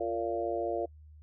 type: harmonic tone with a mistuned harmonic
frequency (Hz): 114.8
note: A#2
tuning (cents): -26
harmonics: 3 / 4 / 5 / 6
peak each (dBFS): -35 / -35 / -35 / -35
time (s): 0-0.86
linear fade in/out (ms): 10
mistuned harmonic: 3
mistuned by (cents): +20
effects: noise-tail reverb RT60 0.1 s tail -25 dB re dry + added 76 Hz sine -50 dBFS peak until 1.22 s